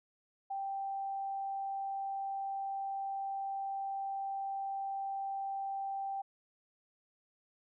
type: tone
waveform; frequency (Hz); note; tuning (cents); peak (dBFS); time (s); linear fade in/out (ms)
sine; 784; G5; 0; -35; 0.5-6.22; 10
effects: none